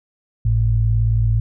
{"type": "tone pair together", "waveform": "sine", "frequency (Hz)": [51.91, 110], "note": ["G#1", "A2"], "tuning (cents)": [0, 0], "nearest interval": "octave + minor second", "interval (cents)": 1300, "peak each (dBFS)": [-18, -15], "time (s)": [0.45, 1.4], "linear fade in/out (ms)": 5, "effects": []}